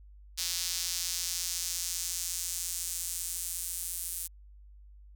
square tone with high-pass filter sweep, 87.2 Hz, F2, 2 cents flat, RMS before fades -35 dBFS, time 0.37-4.28 s, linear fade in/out 20 ms, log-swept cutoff 4800 to 9700 Hz, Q 1.5, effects added 50 Hz sine -50 dBFS peak until 5.15 s

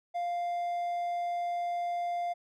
triangle tone, 698.5 Hz, F5, in tune, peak -28 dBFS, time 0.14-2.34 s, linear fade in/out 20 ms, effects none

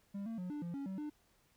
triangle tone with pitch steps, 199.5 / 226.8 / 180.8 / 295.2 / 172.1 / 278.1 / 191.1 / 299 Hz, G3 / A#3 / F#3 / D4 / F3 / C#4 / G3 / D4, +31 / -47 / -40 / +9 / -25 / +6 / -44 / +31 cents, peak -37 dBFS, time 0.14-1.1 s, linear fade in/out 10 ms, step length 120 ms, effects pink hiss -72 dBFS RMS until 1.56 s

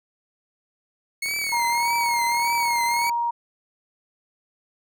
sawtooth tone with vibrato, 2182 Hz, C#7, 28 cents flat, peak -21 dBFS, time 1.22-3.1 s, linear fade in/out 5 ms, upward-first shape triangle, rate 1.7 Hz, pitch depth 110 cents each way
click train, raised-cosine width 0.5 ms, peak -26 dBFS, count 72, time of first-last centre 1.26-3.095 s, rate 38.7 Hz
sine tone, 943 Hz, A#5, 20 cents sharp, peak -21 dBFS, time 1.52-3.31 s, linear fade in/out 10 ms
effects none

